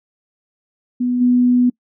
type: tone with level steps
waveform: sine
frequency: 246.9 Hz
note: B3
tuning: in tune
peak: -15 / -10 dBFS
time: 1-1.7 s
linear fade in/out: 10 ms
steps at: 1.2 s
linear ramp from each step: 20 ms
effects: noise-tail reverb RT60 0.1 s tail -25 dB re dry